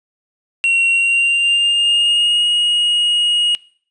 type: tone with pitch glide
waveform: triangle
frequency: 2739 to 2880 Hz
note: F7 to F#7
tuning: -34 to -47 cents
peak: -10 dBFS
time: 0.64-3.55 s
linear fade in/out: 0 ms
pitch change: +87 cents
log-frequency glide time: 0.89-2.46 s
effects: noise-tail reverb RT60 0.5 s tail -22 dB re dry + resampled to 22050 Hz